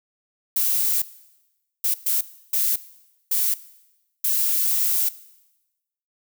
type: noise bursts at uneven times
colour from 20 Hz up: violet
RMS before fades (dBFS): -21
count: 6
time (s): 0.56-1.02 / 1.84-1.94 / 2.06-2.21 / 2.53-2.76 / 3.31-3.54 / 4.24-5.09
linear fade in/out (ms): 5
effects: noise-tail reverb RT60 1.0 s tail -18 dB re dry